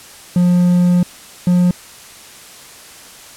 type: tone pair in turn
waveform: triangle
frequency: 177.5 / 178.19 Hz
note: F3 / F3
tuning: +28 / +35 cents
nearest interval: unison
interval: 7 cents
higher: second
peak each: -7 dBFS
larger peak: neither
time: 0.36-1.03 / 1.47-1.71 s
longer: first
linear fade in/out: 2 ms
effects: white hiss -38 dBFS RMS until 3.36 s + low-pass 11000 Hz 12 dB/octave